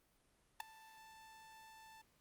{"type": "tone with ADSR envelope", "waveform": "sawtooth", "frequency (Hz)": 883, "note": "A5", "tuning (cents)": 6, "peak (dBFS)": -32, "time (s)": [0.6, 2.02], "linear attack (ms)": 4, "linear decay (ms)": 6, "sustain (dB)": -22, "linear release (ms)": 9, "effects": ["pink hiss -75 dBFS RMS until 2.2 s", "Opus 32 kbps"]}